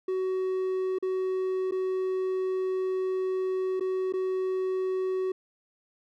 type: tone with dropouts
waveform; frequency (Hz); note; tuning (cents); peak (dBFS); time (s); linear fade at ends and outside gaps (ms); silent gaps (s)
triangle; 374.7; F#4; +22; -24; 0.08-5.32; 5; 0.986-1.025 / 1.711-1.72 / 3.798-3.807 / 4.125-4.136
effects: none